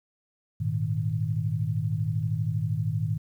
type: chord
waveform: sine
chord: Ab suspended second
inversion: none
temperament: equal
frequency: 103.83 / 116.54 / 155.56 Hz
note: Ab2 / Bb2 / Eb3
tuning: 0 / 0 / 0 cents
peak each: -29 dBFS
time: 0.6-3.18 s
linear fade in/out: 10 ms
effects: 10-bit